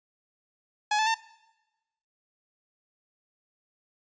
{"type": "tone with pitch steps", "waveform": "sawtooth", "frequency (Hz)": [842, 870.7, 900.4], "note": ["G#5", "A5", "A5"], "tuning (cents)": [24, -18, 40], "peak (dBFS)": -19, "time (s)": [0.91, 1.144], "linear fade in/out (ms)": 5, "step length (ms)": 78, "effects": ["noise-tail reverb RT60 1.0 s tail -21 dB re dry", "resampled to 16000 Hz"]}